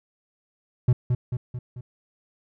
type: tone with echo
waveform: triangle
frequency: 123.47 Hz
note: B2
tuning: in tune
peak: -12 dBFS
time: 0.88-0.93 s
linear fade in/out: 5 ms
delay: 220 ms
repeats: 4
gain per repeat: -5 dB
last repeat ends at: 1.81 s
effects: none